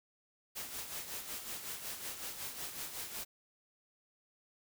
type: noise with tremolo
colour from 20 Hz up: white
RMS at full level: -41 dBFS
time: 0.55-3.25 s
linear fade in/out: 20 ms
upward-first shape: sine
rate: 5.4 Hz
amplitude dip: 55%
effects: none